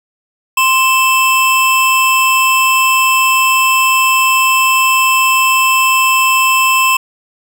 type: tone pair together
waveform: square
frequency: 1046.5 / 2639 Hz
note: C6 / E7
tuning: 0 / +1 cents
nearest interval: octave + major third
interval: 1601 cents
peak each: -12 dBFS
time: 0.57-6.97 s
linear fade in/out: 5 ms
effects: none